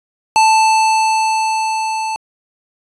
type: tone with level ramp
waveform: square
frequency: 880 Hz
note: A5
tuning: in tune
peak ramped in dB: -8 to -19 dBFS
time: 0.36-2.16 s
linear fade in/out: 0 ms
effects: resampled to 22050 Hz